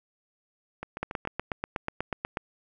two click trains, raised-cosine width 0.5 ms, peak -20 / -14 dBFS, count 4 / 12, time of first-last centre 0.83-1.252 / 1.03-2.371 s, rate 7.11 / 8.2 Hz, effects none

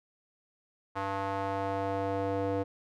square tone with band-pass filter sweep, 98 Hz, G2, in tune, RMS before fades -32 dBFS, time 0.95-2.64 s, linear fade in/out 20 ms, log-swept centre 1000 to 490 Hz, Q 1.8, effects none

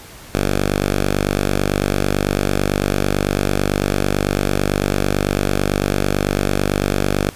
5% pulse tone, 49 Hz, G1, in tune, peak -5 dBFS, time 0.35-7.29 s, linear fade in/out 0 ms, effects pink hiss -39 dBFS RMS until 7.35 s + resampled to 32000 Hz

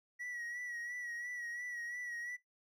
triangle tone with vibrato, 1927 Hz, B6, 43 cents flat, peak -39 dBFS, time 0.19-2.37 s, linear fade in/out 20 ms, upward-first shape sine, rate 2.9 Hz, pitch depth 42 cents each way, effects noise-tail reverb RT60 0.2 s tail -20 dB re dry

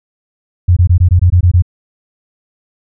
sine tone bursts, 88.9 Hz, F2, 31 cents sharp, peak -4 dBFS, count 9, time 0.68-1.623 s, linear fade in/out 10 ms, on 87 ms, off 20 ms, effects none

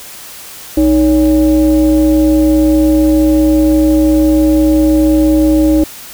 sine tone with frequency modulation, 311.1 Hz, D#4, in tune, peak -6 dBFS, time 0.77-5.84 s, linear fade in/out 5 ms, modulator 252 Hz, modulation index 0.66, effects white hiss -31 dBFS RMS until 6.13 s

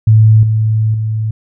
sine tone with level steps, 109.5 Hz, A2, 8 cents flat, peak -3 / -9 / -13 dBFS, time 0.07-1.31 s, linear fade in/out 5 ms, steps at 0.43 / 0.94 s, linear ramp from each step 2 ms, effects none

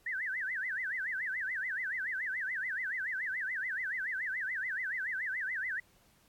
sine tone with vibrato, 1760 Hz, A6, in tune, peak -33 dBFS, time 0.06-5.8 s, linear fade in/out 5 ms, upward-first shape sine, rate 7 Hz, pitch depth 270 cents each way, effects pink hiss -67 dBFS RMS until 6.28 s + AAC 64 kbps

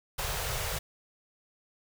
pink band-stop noise, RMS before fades -33 dBFS, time 0.18-0.79 s, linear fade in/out 10 ms, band 160 to 420 Hz, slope 48 dB/octave, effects none

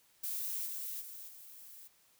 violet noise with level steps, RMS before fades -38 / -41 / -48 / -53 dBFS, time 0.23-1.88 s, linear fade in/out 10 ms, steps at 0.65 / 1 / 1.27 s, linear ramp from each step 20 ms, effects white hiss -68 dBFS RMS until 2.19 s

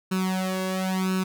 sawtooth tone with flanger, 187.4 Hz, F#3, 22 cents sharp, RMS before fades -26 dBFS, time 0.11-1.24 s, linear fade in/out 10 ms, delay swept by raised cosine 0.74 to 1.84 ms, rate 0.97 Hz, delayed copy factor +1, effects none

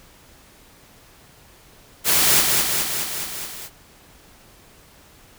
white noise with echo, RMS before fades -17 dBFS, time 2.04-2.44 s, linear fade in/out 50 ms, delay 210 ms, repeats 6, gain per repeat -3 dB, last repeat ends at 3.7 s, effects pink hiss -50 dBFS RMS until 5.38 s

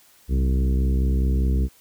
harmonic tone with a mistuned harmonic, 64.9 Hz, C2, 13 cents flat, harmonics 1 / 2 / 3 / 4 / 5 / 6 / 7, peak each -18 / -29 / -29 / -33 / -36 / -38 / -40 dBFS, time 0.28-1.69 s, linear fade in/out 50 ms, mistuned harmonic 2, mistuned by +55 cents, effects white hiss -55 dBFS RMS until 1.8 s

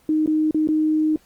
sine tone with dropouts, 310.1 Hz, D#4, 6 cents flat, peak -16 dBFS, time 0.09-1.16 s, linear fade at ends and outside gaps 2 ms, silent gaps 0.261-0.275 / 0.51-0.545 / 0.674-0.687 s, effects pink hiss -57 dBFS RMS until 1.25 s + Opus 24 kbps

